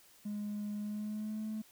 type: tone with pitch glide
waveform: triangle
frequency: 207.7 to 216.8 Hz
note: G#3 to A3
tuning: 0 to -25 cents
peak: -33 dBFS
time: 0.25-1.62 s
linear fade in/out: 10 ms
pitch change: +75 cents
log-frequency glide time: 0.77-1.46 s
effects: tanh soft clip ceiling -32 dBFS + white hiss -62 dBFS RMS until 1.71 s